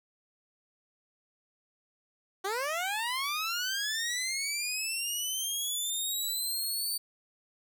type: linear sweep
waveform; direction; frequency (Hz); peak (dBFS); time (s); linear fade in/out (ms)
15% pulse; up; 370 to 4593; -24; 2.44-6.98; 10
effects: none